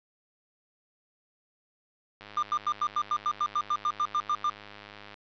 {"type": "click train", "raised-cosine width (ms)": 0.3, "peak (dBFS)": -29, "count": 303, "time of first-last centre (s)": [2.21, 5.142], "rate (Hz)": 103}
{"type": "tone bursts", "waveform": "triangle", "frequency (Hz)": 1199, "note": "D6", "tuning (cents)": 36, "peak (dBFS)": -22, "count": 15, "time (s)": [2.37, 4.498], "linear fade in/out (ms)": 2, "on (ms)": 56, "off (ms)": 92}
{"effects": ["resampled to 16000 Hz"]}